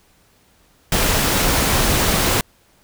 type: noise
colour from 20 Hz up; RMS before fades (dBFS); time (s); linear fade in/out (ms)
pink; -17; 0.92-2.41; 2
effects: pink hiss -56 dBFS RMS until 2.83 s